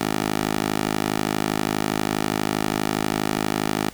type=tone with high-pass filter; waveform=10% pulse; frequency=52.4 Hz; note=G#1; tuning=16 cents sharp; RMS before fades=-24 dBFS; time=0.01-3.89 s; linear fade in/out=0 ms; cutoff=260 Hz; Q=0.72; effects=pink hiss -44 dBFS RMS until 3.93 s